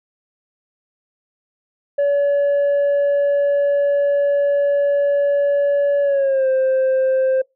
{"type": "tone with pitch glide", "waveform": "sine", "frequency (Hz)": [569, 524.8], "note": ["C#5", "C5"], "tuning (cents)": [45, 5], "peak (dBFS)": -11, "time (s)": [1.98, 7.42], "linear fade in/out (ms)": 10, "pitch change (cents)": -140, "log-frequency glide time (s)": [6.02, 6.48], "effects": ["noise-tail reverb RT60 0.2 s tail -26 dB re dry", "tanh soft clip ceiling -13 dBFS"]}